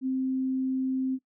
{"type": "tone", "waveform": "sine", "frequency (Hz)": 261.6, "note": "C4", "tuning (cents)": 0, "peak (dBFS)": -25, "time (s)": [0.01, 1.19], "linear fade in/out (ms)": 50, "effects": ["noise-tail reverb RT60 0.1 s tail -19 dB re dry"]}